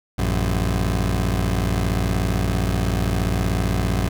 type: tone pair together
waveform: 20% pulse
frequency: 56.97 / 93.2 Hz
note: A#1 / F#2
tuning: -39 / +13 cents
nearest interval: major sixth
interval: 852 cents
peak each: -16 / -18 dBFS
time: 0.18-4.09 s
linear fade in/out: 10 ms
effects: none